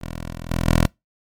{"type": "tone with level steps", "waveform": "10% pulse", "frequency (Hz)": 41.61, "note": "E1", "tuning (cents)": 17, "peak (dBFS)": [-21, -23, -12, -6], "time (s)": [0.01, 0.87], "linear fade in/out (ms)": 10, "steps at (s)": [0.32, 0.5, 0.67], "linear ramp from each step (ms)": 5, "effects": ["noise-tail reverb RT60 0.2 s tail -26 dB re dry", "MP3 96 kbps"]}